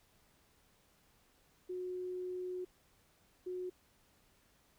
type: tone bursts at uneven times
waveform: sine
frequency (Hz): 364.6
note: F#4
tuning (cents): -25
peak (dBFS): -38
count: 2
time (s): 1.69-2.65 / 3.46-3.7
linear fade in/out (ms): 10
effects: pink hiss -70 dBFS RMS until 4.78 s